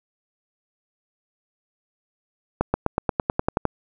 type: accelerating click train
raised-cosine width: 1 ms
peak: -5 dBFS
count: 11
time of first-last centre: 2.61-3.653 s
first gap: 130 ms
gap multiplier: 0.95
effects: none